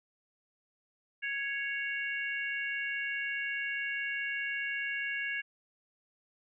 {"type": "harmonic tone", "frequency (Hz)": 554.4, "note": "C#5", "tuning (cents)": 0, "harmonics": [3, 4, 5], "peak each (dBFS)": [-35, -37, -39], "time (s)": [1.22, 5.42], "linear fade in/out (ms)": 20, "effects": []}